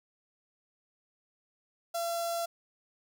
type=tone with notch filter; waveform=sawtooth; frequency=679 Hz; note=F5; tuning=49 cents flat; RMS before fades=-33 dBFS; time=1.94-2.46 s; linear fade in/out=10 ms; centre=2200 Hz; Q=0.71; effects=none